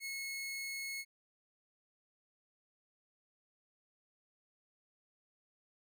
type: tone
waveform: sawtooth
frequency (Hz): 2181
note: C#7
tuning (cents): -29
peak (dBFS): -36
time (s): 0-1.05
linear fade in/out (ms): 50
effects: none